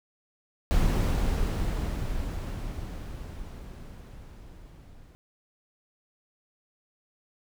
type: noise with level ramp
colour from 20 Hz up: brown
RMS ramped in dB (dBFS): -22 to -51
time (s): 0.71-5.15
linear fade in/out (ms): 0
effects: none